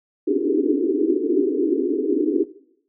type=band-pass noise; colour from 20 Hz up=pink; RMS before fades=-20 dBFS; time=0.27-2.44 s; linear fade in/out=10 ms; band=270 to 430 Hz; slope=96 dB/octave; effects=noise-tail reverb RT60 0.7 s tail -18 dB re dry

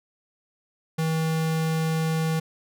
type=tone; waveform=square; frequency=160.4 Hz; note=E3; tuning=47 cents flat; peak=-23 dBFS; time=0.98-2.4 s; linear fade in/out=10 ms; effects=none

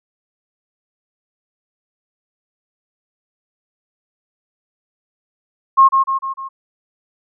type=tone with echo; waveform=sine; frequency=1076 Hz; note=C6; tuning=48 cents sharp; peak=-5 dBFS; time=5.77-5.89 s; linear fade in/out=20 ms; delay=150 ms; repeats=4; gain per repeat=-5 dB; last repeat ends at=6.49 s; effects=none

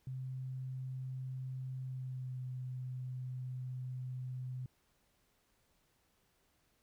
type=tone with pitch glide; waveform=sine; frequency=130 to 127.47 Hz; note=C3 to C3; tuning=-11 to -45 cents; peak=-39 dBFS; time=0.07-4.66 s; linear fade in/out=2 ms; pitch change=-34 cents; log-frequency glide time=1.83-2.41 s; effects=pink hiss -75 dBFS RMS until 6.82 s

